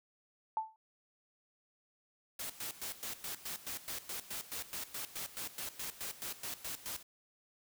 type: tone with exponential decay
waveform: sine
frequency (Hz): 880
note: A5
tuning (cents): 0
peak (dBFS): -28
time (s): 0.57-0.76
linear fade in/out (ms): 1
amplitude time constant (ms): 40
type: noise with tremolo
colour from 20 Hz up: white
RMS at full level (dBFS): -41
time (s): 2.39-7.03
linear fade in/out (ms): 5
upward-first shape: square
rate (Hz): 4.7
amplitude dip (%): 80
effects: none